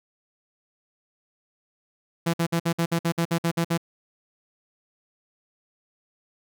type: tone bursts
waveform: sawtooth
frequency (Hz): 168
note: E3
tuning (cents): +33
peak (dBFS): -17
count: 12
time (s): 2.26-3.777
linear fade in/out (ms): 10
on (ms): 76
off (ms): 55
effects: none